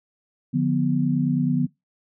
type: chord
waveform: sine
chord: B diminished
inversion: first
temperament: just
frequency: 148.16 / 177.8 / 246.9 Hz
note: D3 / F3 / B3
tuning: +16 / +31 / 0 cents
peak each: -23 / -24 / -22 dBFS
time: 0.53-1.67 s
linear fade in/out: 20 ms
effects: noise-tail reverb RT60 0.2 s tail -23 dB re dry